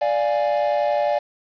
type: chord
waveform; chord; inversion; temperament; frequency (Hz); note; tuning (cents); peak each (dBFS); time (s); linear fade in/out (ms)
triangle; D diminished; none; equal; 587.3 / 698.5 / 830.6; D5 / F5 / Ab5; 0 / 0 / 0; -18 / -22 / -23; 0.01-1.19; 10
effects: resampled to 11025 Hz + 7-bit